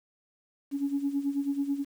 sine tone with tremolo, 280.5 Hz, C#4, 21 cents sharp, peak -23 dBFS, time 0.71-1.85 s, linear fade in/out 50 ms, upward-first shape sine, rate 9.2 Hz, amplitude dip 75%, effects tanh soft clip ceiling -19 dBFS + 9-bit

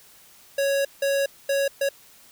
square tone bursts at uneven times, 554.4 Hz, C#5, in tune, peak -21 dBFS, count 4, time 0.58-0.85 / 1.02-1.26 / 1.49-1.68 / 1.81-1.89 s, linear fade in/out 5 ms, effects white hiss -52 dBFS RMS until 2.31 s

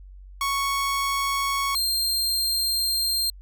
sawtooth tone pair in turn, 1108.7 / 4186 Hz, C#6 / C8, 0 / 0 cents, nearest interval octave + major seventh, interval 2300 cents, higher second, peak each -19 dBFS, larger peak neither, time 0.41-1.75 / 1.75-3.3 s, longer second, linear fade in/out 2 ms, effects added 47 Hz sine -41 dBFS peak until 3.41 s

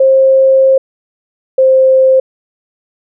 sine tone pair in turn, 532 / 525 Hz, C5 / C5, +29 / +6 cents, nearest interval unison, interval 23 cents, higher first, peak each -4 dBFS, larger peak neither, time 0-0.78 / 1.58-2.2 s, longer first, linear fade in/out 5 ms, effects none

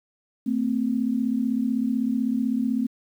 sine tone pair together, 224.1 / 260 Hz, A3 / C4, +32 / -11 cents, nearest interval minor third, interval 257 cents, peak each -24 dBFS, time 0.46-2.87 s, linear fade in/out 10 ms, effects 9-bit

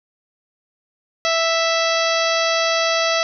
harmonic tone, 659.3 Hz, E5, in tune, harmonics 1 / 2 / 3 / 4 / 5 / 6 / 7 / 8 / 9, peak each -20 / -23 / -25 / -26 / -27 / -28 / -28 / -29 / -30 dBFS, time 1.25-3.23 s, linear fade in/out 0 ms, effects none

